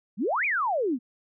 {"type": "exponential two-way sweep", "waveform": "sine", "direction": "up then down", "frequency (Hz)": [170.6, 2500, 223.2], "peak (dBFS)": -23, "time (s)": [0.17, 0.99], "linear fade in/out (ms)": 50, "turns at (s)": 0.45, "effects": []}